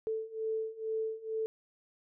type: beating tone pair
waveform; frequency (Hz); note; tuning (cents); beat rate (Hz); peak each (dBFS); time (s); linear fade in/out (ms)
sine; 440.4 / 442.6; A4 / A4; +2 / +10; 2.2; -37 / -35; 0.07-1.46; 0
effects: none